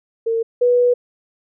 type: tone pair in turn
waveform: sine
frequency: 455.4 / 489.3 Hz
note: A#4 / B4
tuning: -40 / -16 cents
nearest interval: minor second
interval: 124 cents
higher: second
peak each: -16 / -11 dBFS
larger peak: second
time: 0.26-0.43 / 0.61-0.94 s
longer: second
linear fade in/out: 10 ms
effects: none